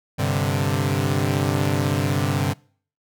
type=chord; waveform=sawtooth; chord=G suspended fourth; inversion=none; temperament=equal; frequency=98 / 130.81 / 146.83 Hz; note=G2 / C3 / D3; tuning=0 / 0 / 0 cents; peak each=-20 dBFS; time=0.18-2.54 s; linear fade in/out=20 ms; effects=noise-tail reverb RT60 0.5 s tail -25 dB re dry